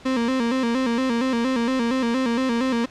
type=tone with vibrato; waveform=35% pulse; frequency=246.9 Hz; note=B3; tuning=in tune; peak=-18 dBFS; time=0.05-2.86 s; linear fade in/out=10 ms; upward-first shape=square; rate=4.3 Hz; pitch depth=100 cents each way; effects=pink hiss -46 dBFS RMS until 2.9 s + low-pass 5000 Hz 12 dB/octave